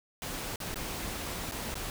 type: noise with dropouts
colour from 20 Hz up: pink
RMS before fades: -37 dBFS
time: 0.22-1.9 s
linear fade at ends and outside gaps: 1 ms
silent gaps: 0.559-0.602 / 0.743-0.758 / 1.513-1.52 / 1.743-1.754 s
effects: none